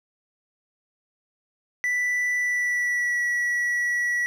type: tone with pitch glide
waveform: triangle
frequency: 1975.5 to 1937.1 Hz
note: B6 to B6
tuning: 0 to -34 cents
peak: -20 dBFS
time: 1.84-4.26 s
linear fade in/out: 0 ms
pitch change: -34 cents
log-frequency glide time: 2.37-3.22 s
effects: none